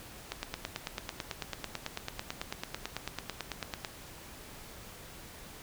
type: click train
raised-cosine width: 0.2 ms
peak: -17 dBFS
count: 33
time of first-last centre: 0.32-3.848 s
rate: 9.07 Hz
effects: pink hiss -49 dBFS RMS until 5.62 s